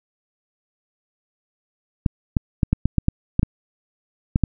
clicks, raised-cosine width 5 ms, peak -4 dBFS, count 11, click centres 2.062 / 2.368 / 2.632 / 2.73 / 2.856 / 2.983 / 3.084 / 3.394 / 3.431 / 4.359 / 4.437 s, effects none

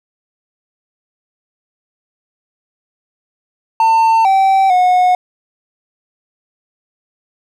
triangle tone with pitch steps, 899 / 773 / 728 Hz, A5 / G5 / F#5, +37 / -24 / -28 cents, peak -6 dBFS, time 3.8-5.15 s, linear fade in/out 2 ms, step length 450 ms, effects none

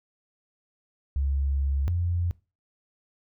sine tone pair in turn, 69.1 / 87.06 Hz, C#2 / F2, -5 / -5 cents, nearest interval major third, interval 400 cents, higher second, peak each -23 / -23 dBFS, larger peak neither, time 1.16-1.88 / 1.88-2.31 s, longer first, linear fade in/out 0 ms, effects noise-tail reverb RT60 0.3 s tail -21 dB re dry

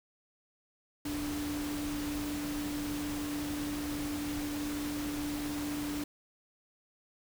sine tone in noise, 293.7 Hz, D4, in tune, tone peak -34 dBFS, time 1.05-6.04 s, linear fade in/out 5 ms, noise pink, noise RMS -41 dBFS, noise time 1.05-6.04 s, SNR +4 dB, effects none

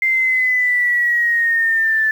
sine linear sweep, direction down, 2093 to 1749 Hz, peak -13 dBFS, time 0.02-2.11 s, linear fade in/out 2 ms, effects 7-bit

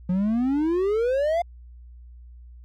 triangle exponential sweep, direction up, 176.1 to 707 Hz, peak -18 dBFS, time 0.09-1.42 s, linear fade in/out 5 ms, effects added 60 Hz sine -42 dBFS peak until 2.64 s

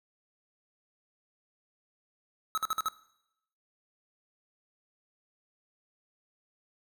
square tone bursts, 1291 Hz, E6, 37 cents flat, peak -28 dBFS, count 5, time 2.55-2.884 s, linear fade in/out 0 ms, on 26 ms, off 51 ms, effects noise-tail reverb RT60 0.8 s tail -18 dB re dry

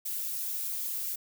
violet noise with flanger, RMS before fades -34 dBFS, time 0.05-1.16 s, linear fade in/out 10 ms, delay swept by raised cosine 1.9 to 5 ms, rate 4 Hz, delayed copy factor -0.85, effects none

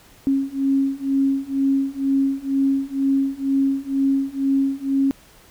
sine beating tone pair, 271.5 / 273.6 Hz, C#4 / C#4, -36 / -23 cents, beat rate 2.1 Hz, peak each -21 / -20 dBFS, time 0.27-5.11 s, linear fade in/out 0 ms, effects pink hiss -50 dBFS RMS until 5.5 s

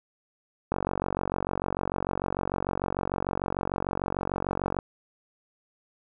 click train, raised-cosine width 1 ms, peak -13 dBFS, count 191, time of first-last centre 0.72-4.789 s, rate 46.7 Hz, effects none

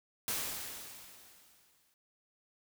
white noise with exponential decay, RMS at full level -34 dBFS, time 0.28-1.94 s, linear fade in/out 0 ms, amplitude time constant 360 ms, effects none

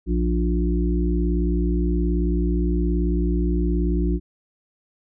harmonic tone, 58.8 Hz, A#1, 16 cents sharp, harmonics 1 / 3 / 5 / 6, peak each -20 / -25 / -27 / -28 dBFS, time 0.06-4.2 s, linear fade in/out 50 ms, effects none

